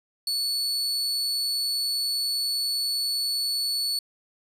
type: tone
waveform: 40% pulse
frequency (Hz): 4435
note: C#8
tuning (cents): 0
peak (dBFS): -23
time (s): 0.27-3.99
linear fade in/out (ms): 2
effects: resampled to 32000 Hz + 10-bit